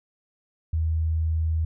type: tone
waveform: sine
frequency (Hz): 80.2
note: E2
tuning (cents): -47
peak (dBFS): -21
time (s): 0.73-1.65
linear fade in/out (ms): 5
effects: none